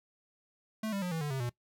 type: tone with pitch steps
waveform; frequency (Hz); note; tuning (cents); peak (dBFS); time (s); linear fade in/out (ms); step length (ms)
square; 218.4 / 197.97 / 179.46 / 162.67 / 147.46 / 133.67 / 121.16; A3 / G3 / F3 / E3 / D3 / C3 / B2; -13 / +17 / +47 / -23 / +7 / +37 / -33; -33; 0.83-1.495; 5; 95
effects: noise-tail reverb RT60 0.1 s tail -20 dB re dry